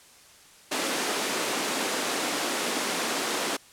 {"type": "high-pass noise", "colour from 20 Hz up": "pink", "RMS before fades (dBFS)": -28, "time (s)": [0.71, 3.57], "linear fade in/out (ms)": 10, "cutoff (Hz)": 250, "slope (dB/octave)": 24, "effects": ["white hiss -53 dBFS RMS until 3.72 s", "low-pass 10000 Hz 12 dB/octave"]}